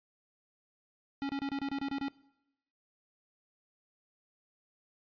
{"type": "tone bursts", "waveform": "square", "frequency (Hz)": 277.2, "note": "C#4", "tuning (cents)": 0, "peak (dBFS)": -33, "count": 9, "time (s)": [1.22, 2.083], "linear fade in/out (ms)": 0, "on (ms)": 71, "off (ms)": 28, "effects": ["noise-tail reverb RT60 0.9 s tail -22 dB re dry", "resampled to 11025 Hz"]}